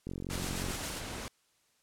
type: click train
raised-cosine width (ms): 3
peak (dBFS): -26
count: 30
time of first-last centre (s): 0.07-0.707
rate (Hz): 45.5
type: noise with tremolo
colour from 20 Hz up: white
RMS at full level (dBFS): -38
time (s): 0.29-1.02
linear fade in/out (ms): 50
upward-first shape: square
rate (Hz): 7.4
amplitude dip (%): 35
type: noise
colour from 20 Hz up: pink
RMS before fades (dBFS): -40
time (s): 0.3-1.28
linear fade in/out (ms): 0
effects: white hiss -71 dBFS RMS until 1.82 s + low-pass 10000 Hz 12 dB/octave